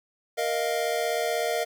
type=chord; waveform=square; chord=Bb suspended fourth; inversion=none; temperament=equal with one note detuned; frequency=468.1 / 622.3 / 698.5 Hz; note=Bb4 / Eb5 / F5; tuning=+7 / 0 / 0 cents; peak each=-30 dBFS; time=0.37-1.65 s; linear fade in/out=20 ms; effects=10-bit